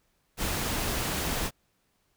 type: noise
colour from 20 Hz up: pink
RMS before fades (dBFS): -30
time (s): 0.37-1.51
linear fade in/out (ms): 50
effects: pink hiss -72 dBFS RMS until 2.16 s